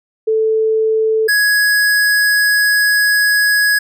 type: tone pair in turn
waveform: sine / square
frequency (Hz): 440 / 1670.4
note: A4 / G#6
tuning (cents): 0 / +10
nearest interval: octave + major seventh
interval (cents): 2310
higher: second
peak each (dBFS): -11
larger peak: neither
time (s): 0.27-1.28 / 1.28-3.79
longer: second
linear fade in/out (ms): 10
effects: none